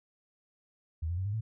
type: tone with pitch steps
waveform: sine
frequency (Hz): 80.1 / 86.85 / 94.16 / 102.09 / 110.69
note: E2 / F2 / F#2 / G#2 / A2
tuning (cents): -49 / -9 / +31 / -29 / +11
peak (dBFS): -30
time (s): 1.02-1.41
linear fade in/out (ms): 10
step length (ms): 78
effects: none

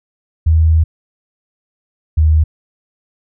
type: tone pair in turn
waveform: sine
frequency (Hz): 80.1 / 78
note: E2 / D#2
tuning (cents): -49 / +5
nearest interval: unison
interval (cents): 46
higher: first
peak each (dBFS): -7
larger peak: neither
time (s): 0.46-0.84 / 2.17-2.44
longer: first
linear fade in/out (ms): 10
effects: none

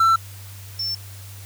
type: tone pair in turn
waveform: triangle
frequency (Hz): 1339 / 5399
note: E6 / E8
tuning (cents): +27 / +41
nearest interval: 2 octaves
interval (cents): 2414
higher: second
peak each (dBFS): -11 / -22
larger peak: first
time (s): 0-0.16 / 0.79-0.95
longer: neither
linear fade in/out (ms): 5
effects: added 98 Hz sine -37 dBFS peak until 1.45 s + white hiss -44 dBFS RMS until 1.45 s

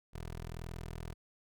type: tone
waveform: 15% pulse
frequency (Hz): 41.2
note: E1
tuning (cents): 0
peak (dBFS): -35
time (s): 0.13-1.14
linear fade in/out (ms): 20
effects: none

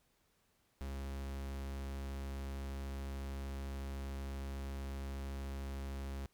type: tone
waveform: 45% pulse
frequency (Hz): 68.2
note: C#2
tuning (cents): -28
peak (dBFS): -40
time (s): 0.81-6.26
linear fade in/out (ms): 0
effects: pink hiss -75 dBFS RMS until 6.33 s

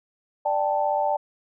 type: chord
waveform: sine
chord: D suspended fourth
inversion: none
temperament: equal with one note detuned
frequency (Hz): 590.4 / 784 / 880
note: D5 / G5 / A5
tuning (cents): +9 / 0 / 0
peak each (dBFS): -25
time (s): 0.45-1.17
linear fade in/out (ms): 10
effects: none

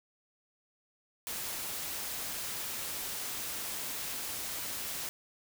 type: noise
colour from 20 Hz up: white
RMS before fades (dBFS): -38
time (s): 1.27-5.09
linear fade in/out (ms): 0
effects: none

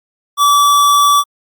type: tone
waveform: square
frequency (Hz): 1153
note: D6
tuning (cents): -32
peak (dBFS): -8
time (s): 0.37-1.24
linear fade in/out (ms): 50
effects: Opus 48 kbps

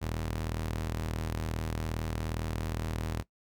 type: ring-modulated tone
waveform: sawtooth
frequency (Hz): 79.5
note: D#2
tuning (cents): +38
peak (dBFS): -25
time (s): 0.01-3.23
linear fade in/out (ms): 20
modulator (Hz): 21.1
effects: noise-tail reverb RT60 0.1 s tail -18 dB re dry

